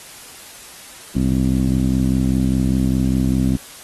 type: tone with low-pass filter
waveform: 15% pulse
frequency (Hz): 65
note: C2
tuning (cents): -11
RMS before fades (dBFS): -17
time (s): 1.15-3.57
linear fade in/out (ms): 10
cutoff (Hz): 260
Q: 2.5
effects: white hiss -39 dBFS RMS until 3.83 s + AAC 32 kbps